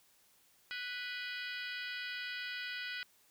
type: harmonic tone with a mistuned harmonic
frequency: 493.9 Hz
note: B4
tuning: in tune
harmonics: 3 / 4 / 5 / 6 / 7 / 8 / 9 / 10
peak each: -43 / -45 / -47 / -49 / -50 / -51 / -52 / -53 dBFS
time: 0.71-3.03 s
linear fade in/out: 0 ms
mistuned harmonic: 7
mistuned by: -92 cents
effects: white hiss -68 dBFS RMS until 3.3 s